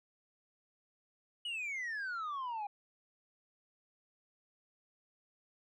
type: exponential sweep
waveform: sine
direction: down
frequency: 2968 to 800 Hz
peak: -34 dBFS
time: 1.45-2.67 s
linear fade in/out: 5 ms
effects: tanh soft clip ceiling -36 dBFS